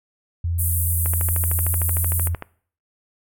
sine tone with pitch glide, 85 to 85.59 Hz, F2 to F2, -46 to -34 cents, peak -20 dBFS, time 0.44-2.35 s, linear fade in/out 5 ms, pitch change +12 cents, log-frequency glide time 1.23-1.87 s
pink band-pass noise, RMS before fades -25 dBFS, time 0.58-2.29 s, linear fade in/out 20 ms, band 9400 to 16000 Hz, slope 48 dB/octave
click train, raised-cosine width 0.5 ms, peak -15 dBFS, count 19, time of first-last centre 1.06-2.424 s, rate 13.2 Hz
effects noise-tail reverb RT60 0.5 s tail -21 dB re dry

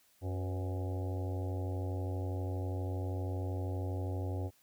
harmonic tone with a mistuned harmonic, 92.5 Hz, F#2, in tune, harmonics 1 / 3 / 4 / 5 / 6 / 7 / 8 / 9, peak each -34 / -44 / -46 / -48 / -50 / -51 / -52 / -53 dBFS, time 0.21-4.51 s, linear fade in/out 50 ms, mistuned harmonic 5, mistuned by +75 cents, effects white hiss -68 dBFS RMS until 4.62 s

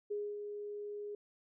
sine tone with ADSR envelope, 413.5 Hz, G#4, 8 cents flat, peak -34 dBFS, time 0.1-1.15 s, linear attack 14 ms, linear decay 250 ms, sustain -6 dB, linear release 3 ms, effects none

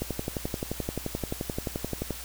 click train, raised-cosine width 2 ms, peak -16 dBFS, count 25, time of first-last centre 0.02-2.107 s, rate 11.5 Hz, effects added 60 Hz sine -44 dBFS peak until 2.24 s + white hiss -41 dBFS RMS until 2.24 s

